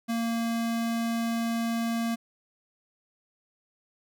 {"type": "tone", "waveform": "square", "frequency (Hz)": 230.5, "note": "A#3", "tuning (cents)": -19, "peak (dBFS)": -27, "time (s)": [0.08, 2.16], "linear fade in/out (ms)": 20, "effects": []}